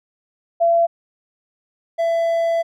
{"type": "tone pair in turn", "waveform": ["sine", "triangle"], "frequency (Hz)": [677, 668.1], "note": ["E5", "E5"], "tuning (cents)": [46, 23], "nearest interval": "unison", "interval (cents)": 23, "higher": "first", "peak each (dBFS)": [-12, -14], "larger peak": "first", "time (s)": [[0.6, 0.87], [1.98, 2.63]], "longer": "second", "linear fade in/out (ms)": 20, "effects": []}